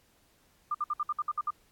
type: tone bursts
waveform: sine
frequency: 1202 Hz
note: D6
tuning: 40 cents sharp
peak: -27 dBFS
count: 9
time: 0.71-1.506 s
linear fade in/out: 5 ms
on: 36 ms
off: 59 ms
effects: pink hiss -66 dBFS RMS until 1.71 s + AAC 64 kbps